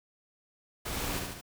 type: noise with echo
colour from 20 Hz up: pink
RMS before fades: -36 dBFS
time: 0.85-1.2 s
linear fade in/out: 10 ms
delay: 71 ms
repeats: 3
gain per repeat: -3 dB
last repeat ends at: 1.413 s
effects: none